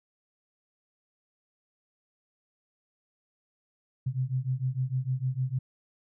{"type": "beating tone pair", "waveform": "sine", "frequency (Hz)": [126.2, 132.8], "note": ["B2", "C3"], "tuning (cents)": [38, 26], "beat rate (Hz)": 6.6, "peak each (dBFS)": [-30, -30], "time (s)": [4.06, 5.59], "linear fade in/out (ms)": 10, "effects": []}